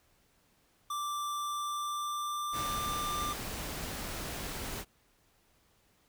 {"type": "tone with pitch glide", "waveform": "square", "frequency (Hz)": [1174.7, 1189], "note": ["D6", "D6"], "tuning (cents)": [0, 21], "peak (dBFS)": -34, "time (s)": [0.9, 3.33], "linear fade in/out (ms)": 5, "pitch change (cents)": 21, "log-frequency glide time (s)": [1.36, 3]}
{"type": "noise", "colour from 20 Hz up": "pink", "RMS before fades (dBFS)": -39, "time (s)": [2.52, 4.85], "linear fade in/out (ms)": 50}
{"effects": ["pink hiss -69 dBFS RMS until 6.08 s"]}